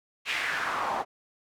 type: noise with band-pass filter sweep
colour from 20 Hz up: pink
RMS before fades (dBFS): -30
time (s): 0.25-1.05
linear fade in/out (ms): 50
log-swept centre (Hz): 2600 to 740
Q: 2.7
effects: none